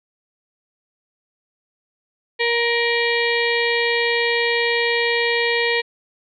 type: harmonic tone with a mistuned harmonic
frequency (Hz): 470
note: A#4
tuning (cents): +14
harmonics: 1 / 2 / 4 / 5 / 6 / 7 / 8 / 9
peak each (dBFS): -21 / -28 / -22 / -24 / -30 / -30 / -31 / -30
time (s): 2.39-5.82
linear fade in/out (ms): 20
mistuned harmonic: 6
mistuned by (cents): +40
effects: none